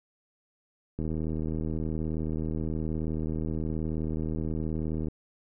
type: click train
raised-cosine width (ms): 3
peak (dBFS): -20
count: 324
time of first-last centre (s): 0.99-5.084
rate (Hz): 78.9
effects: none